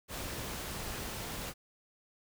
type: noise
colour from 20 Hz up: pink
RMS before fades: -40 dBFS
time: 0.08-1.54 s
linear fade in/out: 50 ms
effects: none